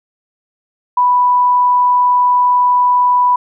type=tone; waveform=sine; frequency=987.8 Hz; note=B5; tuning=in tune; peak=-8 dBFS; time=0.97-3.36 s; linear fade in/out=5 ms; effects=none